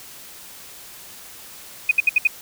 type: tone bursts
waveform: sine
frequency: 2489 Hz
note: D#7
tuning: in tune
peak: -11 dBFS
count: 5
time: 1.89-2.273 s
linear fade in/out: 5 ms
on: 23 ms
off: 67 ms
effects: white hiss -41 dBFS RMS until 2.41 s